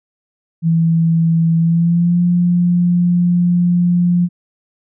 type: tone with pitch glide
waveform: sine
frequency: 164.81 to 175.62 Hz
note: E3 to F3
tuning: 0 to +10 cents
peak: -10 dBFS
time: 0.62-4.29 s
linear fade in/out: 50 ms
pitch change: +110 cents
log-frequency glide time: 1.58-2.22 s
effects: none